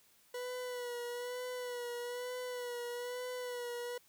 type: tone with vibrato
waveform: 40% pulse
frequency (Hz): 490.4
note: B4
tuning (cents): -12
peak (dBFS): -38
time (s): 0.34-3.98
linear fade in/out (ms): 5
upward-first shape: sine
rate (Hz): 1.1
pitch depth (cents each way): 36
effects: white hiss -67 dBFS RMS until 4.08 s